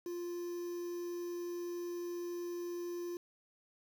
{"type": "tone with quantisation", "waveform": "triangle", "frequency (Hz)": 349.2, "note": "F4", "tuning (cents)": 0, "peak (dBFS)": -36, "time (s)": [0.06, 3.17], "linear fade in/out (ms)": 2, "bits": 9, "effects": []}